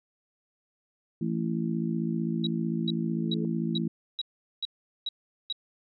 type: harmonic tone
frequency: 55.6 Hz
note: A1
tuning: 19 cents sharp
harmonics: 3 / 4 / 5 / 6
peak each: -30 / -30 / -41 / -34 dBFS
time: 1.21-3.88 s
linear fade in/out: 5 ms
type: tone bursts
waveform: sine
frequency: 3867 Hz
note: B7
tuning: 37 cents flat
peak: -28 dBFS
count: 8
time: 2.44-5.526 s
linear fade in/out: 2 ms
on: 27 ms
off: 410 ms
type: tone with exponential growth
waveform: sine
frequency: 428.6 Hz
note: A4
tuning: 45 cents flat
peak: -35 dBFS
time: 2.8-3.45 s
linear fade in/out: 1 ms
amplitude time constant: 140 ms
effects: none